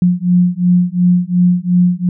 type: beating tone pair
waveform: sine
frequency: 176.9 / 179.7 Hz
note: F3 / F3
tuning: +23 / +50 cents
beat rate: 2.8 Hz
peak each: -12 dBFS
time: 0.02-2.09 s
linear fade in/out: 2 ms
effects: none